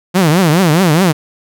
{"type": "tone with vibrato", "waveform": "sawtooth", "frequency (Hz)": 170, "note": "F3", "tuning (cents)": -46, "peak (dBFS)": -4, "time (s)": [0.14, 1.13], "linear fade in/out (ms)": 20, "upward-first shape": "triangle", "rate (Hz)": 4.8, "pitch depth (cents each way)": 280, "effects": []}